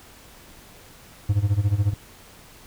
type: tone with tremolo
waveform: triangle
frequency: 101.7 Hz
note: G#2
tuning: 36 cents flat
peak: -13 dBFS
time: 1.29-1.94 s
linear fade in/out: 5 ms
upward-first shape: sine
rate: 14 Hz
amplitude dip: 85%
effects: pink hiss -48 dBFS RMS until 2.66 s